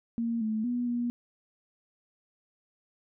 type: tone with pitch steps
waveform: sine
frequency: 231.8 / 217.9 / 243.5 / 240.1 Hz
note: A#3 / A3 / B3 / B3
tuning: -10 / -17 / -24 / -49 cents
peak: -27 dBFS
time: 0.18-1.1 s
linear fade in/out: 0 ms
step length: 230 ms
effects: none